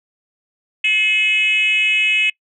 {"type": "tone with frequency modulation", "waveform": "sine", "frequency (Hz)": 2553, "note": "D#7", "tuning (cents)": 44, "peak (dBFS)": -12, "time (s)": [0.84, 2.3], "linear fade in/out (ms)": 5, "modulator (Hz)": 407, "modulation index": 0.81, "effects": ["noise-tail reverb RT60 0.1 s tail -24 dB re dry", "tanh soft clip ceiling -9 dBFS"]}